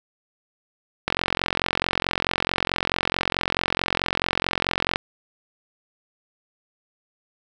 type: click train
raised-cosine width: 0.3 ms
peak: -4 dBFS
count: 174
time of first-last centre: 1.08-4.959 s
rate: 44.6 Hz
effects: none